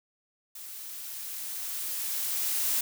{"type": "noise with level ramp", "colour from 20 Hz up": "blue", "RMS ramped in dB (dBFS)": [-43, -27], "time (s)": [0.55, 2.81], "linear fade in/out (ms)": 5, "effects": []}